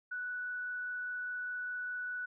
sine tone with frequency modulation, 1480 Hz, F#6, in tune, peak -36 dBFS, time 0.11-2.26 s, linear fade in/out 10 ms, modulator 24.9 Hz, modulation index 0.35, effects none

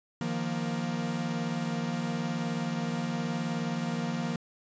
45% pulse chord, Eb suspended second, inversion none, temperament equal with one note detuned, 155.56 / 174.61 / 234.7 Hz, Eb3 / F3 / Bb3, 0 / 0 / +12 cents, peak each -36 / -34 / -33 dBFS, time 0.21-4.36 s, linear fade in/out 2 ms, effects resampled to 16000 Hz

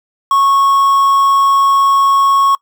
triangle tone with quantisation, 1101 Hz, C#6, 12 cents flat, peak -6 dBFS, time 0.31-2.55 s, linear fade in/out 2 ms, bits 5, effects noise-tail reverb RT60 0.1 s tail -23 dB re dry

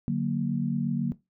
sine chord, D augmented, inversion none, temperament equal, 146.83 / 185 / 233.1 Hz, D3 / F#3 / A#3, 0 / 0 / 0 cents, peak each -29 / -29 / -28 dBFS, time 0.08-1.12 s, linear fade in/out 0 ms, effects noise-tail reverb RT60 0.2 s tail -17 dB re dry

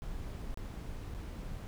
brown noise with dropouts, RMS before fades -41 dBFS, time 0.02-1.67 s, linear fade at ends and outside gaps 0 ms, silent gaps 0.543-0.574 / 1.141-1.148 s, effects none

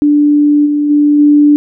sine tone with level steps, 293.7 Hz, D4, in tune, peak -5 / -9 / -5 / -3 dBFS, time 0.02-1.56 s, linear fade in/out 0 ms, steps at 0.65 / 0.89 / 1.18 s, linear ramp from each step 20 ms, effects none

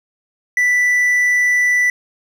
triangle tone, 1975.5 Hz, B6, in tune, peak -10 dBFS, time 0.57-1.9 s, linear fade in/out 2 ms, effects none

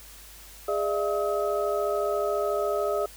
sine tone cluster, 411.6 / 601 / 675 / 1274 Hz, G#4 / D5 / E5 / D#6, -16 / +40 / +41 / +41 cents, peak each -28 / -28 / -31 / -32 dBFS, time 0.68-3.06 s, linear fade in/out 5 ms, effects added 50 Hz sine -50 dBFS peak until 3.16 s + white hiss -48 dBFS RMS until 3.16 s

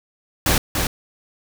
pink noise with echo, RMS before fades -17 dBFS, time 0.46-0.58 s, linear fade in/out 2 ms, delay 290 ms, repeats 1, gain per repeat -4 dB, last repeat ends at 0.87 s, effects none

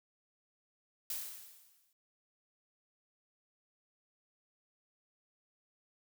blue noise with exponential decay, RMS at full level -37 dBFS, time 1.1-1.93 s, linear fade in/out 2 ms, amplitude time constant 180 ms, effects none

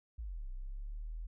sine exponential two-way sweep, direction down then up, 61.1 to 30.87 to 42.32 Hz, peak -39 dBFS, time 0.18-1.27 s, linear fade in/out 10 ms, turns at 0.48 s, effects none

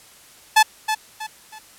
sawtooth tone with echo, 867 Hz, A5, 26 cents flat, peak -6 dBFS, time 0.56-0.63 s, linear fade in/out 10 ms, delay 320 ms, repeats 3, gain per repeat -9 dB, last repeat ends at 1.59 s, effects white hiss -48 dBFS RMS until 1.78 s + low-pass 12000 Hz 12 dB/octave

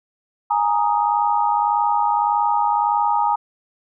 sine chord, Ab suspended second, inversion none, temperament equal, 830.6 / 932.3 / 1244.5 Hz, Ab5 / Bb5 / Eb6, 0 / 0 / 0 cents, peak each -19 / -19 / -24 dBFS, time 0.5-3.36 s, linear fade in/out 10 ms, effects none

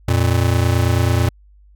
square tone pair together, 87.4 / 116.54 Hz, F2 / A#2, +2 / 0 cents, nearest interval perfect fourth, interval 498 cents, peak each -17 dBFS, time 0.08-1.29 s, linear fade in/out 5 ms, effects added 50 Hz sine -45 dBFS peak until 1.75 s

